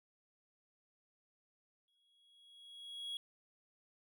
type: tone with exponential growth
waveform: triangle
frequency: 3322 Hz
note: G#7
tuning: in tune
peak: -37 dBFS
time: 1.88-3.17 s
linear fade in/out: 1 ms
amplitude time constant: 280 ms
effects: none